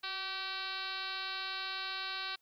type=tone with frequency modulation; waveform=sine; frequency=2700 Hz; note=E7; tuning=41 cents sharp; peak=-36 dBFS; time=0.03-2.36 s; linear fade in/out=10 ms; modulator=388 Hz; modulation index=4.6; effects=white hiss -75 dBFS RMS until 2.41 s